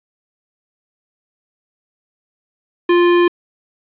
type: tone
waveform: square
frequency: 349.2 Hz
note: F4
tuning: in tune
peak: -10 dBFS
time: 2.89-3.28 s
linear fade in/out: 5 ms
effects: resampled to 8000 Hz + 7-bit